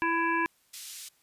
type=harmonic tone; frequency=333.1 Hz; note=E4; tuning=18 cents sharp; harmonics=1 / 3 / 5 / 7 / 8; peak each=-31 / -28 / -30 / -35 / -39 dBFS; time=0.02-0.46 s; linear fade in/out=0 ms
type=band-pass noise; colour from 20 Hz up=white; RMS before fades=-43 dBFS; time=0.73-1.09 s; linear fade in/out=10 ms; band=3100 to 10000 Hz; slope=12 dB/octave
effects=white hiss -67 dBFS RMS until 1.22 s + resampled to 32000 Hz